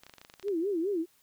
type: clicks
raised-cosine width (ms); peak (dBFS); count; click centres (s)
0.2; -31; 12; 0.035 / 0.066 / 0.096 / 0.138 / 0.183 / 0.215 / 0.249 / 0.299 / 0.339 / 0.397 / 0.428 / 0.483
type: tone with vibrato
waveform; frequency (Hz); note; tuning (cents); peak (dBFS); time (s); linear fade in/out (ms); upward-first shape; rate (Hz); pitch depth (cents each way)
sine; 364.4; F#4; -26; -27; 0.43-1.06; 50; sine; 4.8; 220
effects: white hiss -66 dBFS RMS until 1.22 s